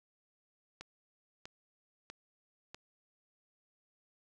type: click train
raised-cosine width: 0.2 ms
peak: -28 dBFS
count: 4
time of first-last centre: 0.81-2.745 s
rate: 1.55 Hz
effects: none

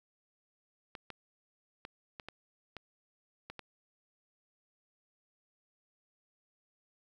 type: clicks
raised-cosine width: 0.3 ms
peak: -27 dBFS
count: 8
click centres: 0.952 / 1.103 / 1.851 / 2.198 / 2.286 / 2.767 / 3.5 / 3.593 s
effects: 10-bit

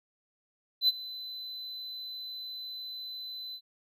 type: tone with ADSR envelope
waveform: triangle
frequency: 4023 Hz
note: B7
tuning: 31 cents sharp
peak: -18 dBFS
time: 0.81-3.61 s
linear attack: 73 ms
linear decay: 28 ms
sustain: -19 dB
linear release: 67 ms
effects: none

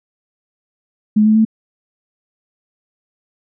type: tone with pitch steps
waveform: sine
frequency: 212.6 / 216.4 / 220.4 Hz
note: G#3 / A3 / A3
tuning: +41 / -29 / +3 cents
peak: -8 dBFS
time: 1.16-1.451 s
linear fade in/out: 10 ms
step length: 97 ms
effects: none

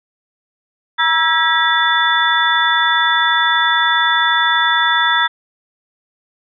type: tone cluster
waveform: sine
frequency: 954 / 1324 / 1636 / 1931 / 3491 Hz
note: A#5 / E6 / G#6 / B6 / A7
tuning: +40 / +7 / -26 / -39 / -14 cents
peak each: -18 dBFS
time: 0.98-5.28 s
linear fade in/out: 20 ms
effects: none

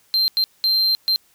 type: tone bursts at uneven times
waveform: triangle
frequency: 4147 Hz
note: C8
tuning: 16 cents flat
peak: -14 dBFS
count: 4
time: 0.14-0.28 / 0.37-0.44 / 0.64-0.95 / 1.08-1.16 s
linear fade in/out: 0 ms
effects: white hiss -58 dBFS RMS until 1.34 s

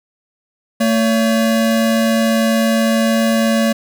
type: tone pair together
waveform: square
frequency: 225.1 / 566.6 Hz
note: A3 / C#5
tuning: +40 / +38 cents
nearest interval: octave + major third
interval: 1598 cents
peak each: -14 / -19 dBFS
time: 0.8-3.73 s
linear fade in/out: 10 ms
effects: none

